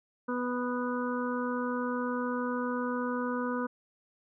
harmonic tone, 246.9 Hz, B3, in tune, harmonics 1 / 2 / 4 / 5 / 6, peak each -32 / -35 / -38 / -39 / -40 dBFS, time 0.28-3.67 s, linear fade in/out 10 ms, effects none

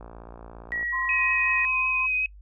click train, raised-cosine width 1 ms, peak -29 dBFS, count 48, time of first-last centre 0.01-0.829 s, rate 57.4 Hz
sine tone with pitch glide, 1916 to 1889.6 Hz, A#6 to A#6, +47 to +23 cents, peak -26 dBFS, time 0.72-1.65 s, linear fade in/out 0 ms, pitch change -24 cents, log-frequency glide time 0.84-1.45 s
sine tone with tremolo, 1040 Hz, C6, 11 cents flat, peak -29 dBFS, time 0.92-2.07 s, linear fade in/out 20 ms, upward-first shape square, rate 3.7 Hz, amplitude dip 25%
sine tone with vibrato, 2522 Hz, D#7, 23 cents sharp, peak -22 dBFS, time 1.09-2.26 s, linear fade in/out 2 ms, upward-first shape triangle, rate 5.4 Hz, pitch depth 16 cents each way
effects noise-tail reverb RT60 0.1 s tail -24 dB re dry + added 50 Hz sine -44 dBFS peak until 2.41 s

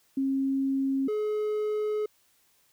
sine / triangle tone pair in turn, 270.1 / 424.6 Hz, C#4 / G#4, -45 / +38 cents, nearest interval minor sixth, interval 783 cents, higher second, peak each -24 dBFS, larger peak neither, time 0.17-1.08 / 1.08-2.06 s, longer second, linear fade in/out 5 ms, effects white hiss -66 dBFS RMS until 2.72 s

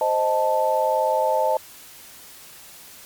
sine chord, A diminished, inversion first, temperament equal, 523.3 / 622.3 / 880 Hz, C5 / Eb5 / A5, 0 / 0 / 0 cents, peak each -23 / -22 / -21 dBFS, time 0.01-1.57 s, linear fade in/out 2 ms, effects white hiss -44 dBFS RMS until 3.05 s + MP3 96 kbps

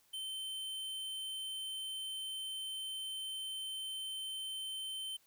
square tone, 3091 Hz, G7, 25 cents flat, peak -40 dBFS, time 0.13-5.17 s, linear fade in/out 10 ms, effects white hiss -70 dBFS RMS until 5.26 s

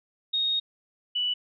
sine tone pair in turn, 3729 / 2960 Hz, A#7 / F#7, 0 / 0 cents, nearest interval major third, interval 400 cents, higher first, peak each -23 / -24 dBFS, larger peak first, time 0.33-0.6 / 1.15-1.34 s, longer first, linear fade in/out 10 ms, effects none

